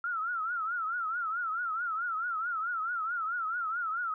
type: tone with vibrato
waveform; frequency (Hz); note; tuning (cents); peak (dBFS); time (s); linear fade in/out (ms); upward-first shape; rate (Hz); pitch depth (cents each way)
sine; 1358; F6; -49; -30; 0.04-4.14; 2; triangle; 4.6; 150
effects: none